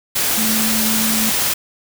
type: tone in noise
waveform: sine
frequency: 220 Hz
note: A3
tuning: in tune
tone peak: -20 dBFS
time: 0.37-1.3 s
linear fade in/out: 10 ms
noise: white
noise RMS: -18 dBFS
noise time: 0.15-1.54 s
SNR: -5 dB
effects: none